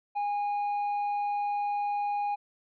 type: tone with tanh clipping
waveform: triangle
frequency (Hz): 820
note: G#5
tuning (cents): -22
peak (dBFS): -28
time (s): 0.15-2.36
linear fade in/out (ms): 20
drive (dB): 8
effects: none